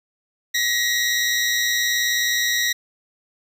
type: tone pair together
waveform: 20% pulse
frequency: 1900 / 2019 Hz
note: A#6 / B6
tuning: +33 / +38 cents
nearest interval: minor second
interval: 105 cents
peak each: -14 / -22 dBFS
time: 0.54-2.73 s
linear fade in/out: 10 ms
effects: none